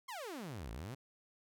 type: exponential two-way sweep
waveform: sawtooth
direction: down then up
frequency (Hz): 1108.7 to 51.91 to 144.4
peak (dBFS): -39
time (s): 0.08-0.95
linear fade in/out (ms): 10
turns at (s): 0.71
effects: none